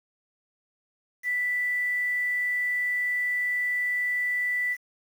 sine tone with quantisation, 1975.5 Hz, B6, in tune, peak -24 dBFS, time 1.23-4.77 s, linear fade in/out 50 ms, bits 8, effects none

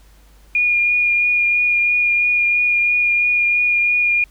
sine tone with vibrato, 2430 Hz, D#7, 42 cents flat, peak -13 dBFS, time 0.55-4.24 s, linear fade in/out 2 ms, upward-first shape triangle, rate 3 Hz, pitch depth 16 cents each way, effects added 50 Hz sine -45 dBFS peak until 4.3 s + pink hiss -54 dBFS RMS until 4.3 s

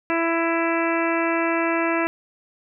harmonic tone, 332.5 Hz, E4, 15 cents sharp, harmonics 1 / 2 / 3 / 4 / 5 / 6 / 7 / 8, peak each -23 / -26 / -28 / -29 / -30 / -31 / -31 / -32 dBFS, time 0.1-2.07 s, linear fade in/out 0 ms, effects none

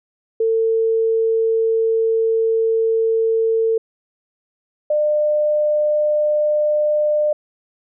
sine tone pair in turn, 450 / 600.7 Hz, A4 / D5, +39 / +39 cents, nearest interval perfect fourth, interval 500 cents, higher second, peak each -14 dBFS, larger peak neither, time 0.4-3.78 / 4.9-7.33 s, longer first, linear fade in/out 5 ms, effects none

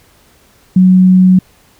sine tone, 185 Hz, F#3, in tune, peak -3 dBFS, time 0.76-1.39 s, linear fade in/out 5 ms, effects pink hiss -48 dBFS RMS until 1.79 s

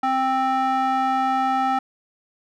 square tone with band-pass filter, 262.9 Hz, C4, 8 cents sharp, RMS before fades -21 dBFS, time 0.03-1.79 s, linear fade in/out 5 ms, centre 1000 Hz, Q 6, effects none

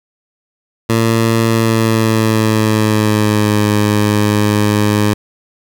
15% pulse tone with pitch glide, 113.6 to 104.78 Hz, A#2 to G#2, -44 to +16 cents, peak -4 dBFS, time 0.89-5.14 s, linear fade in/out 10 ms, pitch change -140 cents, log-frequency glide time 1.47-3.67 s, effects 7-bit

